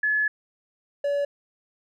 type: tone pair in turn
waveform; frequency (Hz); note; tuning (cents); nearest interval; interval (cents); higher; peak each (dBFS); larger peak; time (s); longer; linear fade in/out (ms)
sine / triangle; 1710 / 570.6; A6 / C#5; -50 / +50; octave + perfect fifth; 1900; first; -20; neither; 0.03-0.28 / 1.04-1.25; first; 5
effects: none